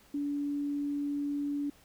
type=tone; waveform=sine; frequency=287.3 Hz; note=D4; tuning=38 cents flat; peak=-30 dBFS; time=0.14-1.7 s; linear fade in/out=5 ms; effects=pink hiss -61 dBFS RMS until 1.84 s